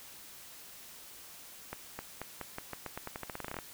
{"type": "accelerating click train", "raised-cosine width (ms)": 0.5, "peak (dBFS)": -23, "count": 20, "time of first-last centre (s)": [1.73, 3.588], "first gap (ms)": 260, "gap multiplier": 0.87, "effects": ["white hiss -51 dBFS RMS until 3.73 s"]}